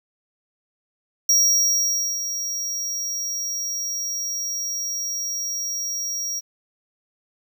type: tone with ADSR envelope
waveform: square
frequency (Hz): 5660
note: F8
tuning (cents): +22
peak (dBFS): -14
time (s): 1.29-6.41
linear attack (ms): 4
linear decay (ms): 890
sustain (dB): -11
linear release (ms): 28
effects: 9-bit